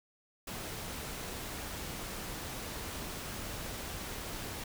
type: noise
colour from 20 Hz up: pink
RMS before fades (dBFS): -41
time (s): 0.47-4.64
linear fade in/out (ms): 5
effects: none